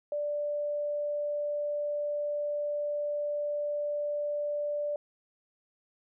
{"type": "tone", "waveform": "sine", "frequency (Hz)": 587.3, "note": "D5", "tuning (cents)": 0, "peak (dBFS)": -29, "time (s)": [0.12, 4.96], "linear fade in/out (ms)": 2, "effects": []}